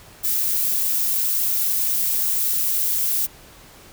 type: noise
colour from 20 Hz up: violet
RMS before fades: -21 dBFS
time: 0.23-3.27 s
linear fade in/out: 20 ms
effects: pink hiss -46 dBFS RMS until 3.92 s